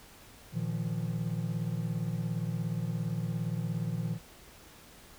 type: chord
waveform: triangle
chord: Bb suspended fourth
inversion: none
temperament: equal with one note detuned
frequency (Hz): 116.54 / 155.56 / 172.81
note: Bb2 / Eb3 / F3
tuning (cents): 0 / 0 / -18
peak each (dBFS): -33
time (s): 0.52-4.19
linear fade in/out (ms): 50
effects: pink hiss -54 dBFS RMS until 5.18 s